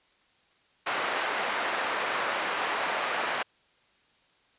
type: band-pass noise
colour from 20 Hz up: pink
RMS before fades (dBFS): -30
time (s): 0.86-3.43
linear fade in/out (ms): 10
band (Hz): 710 to 2300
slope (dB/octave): 12
effects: white hiss -65 dBFS RMS until 4.58 s + resampled to 8000 Hz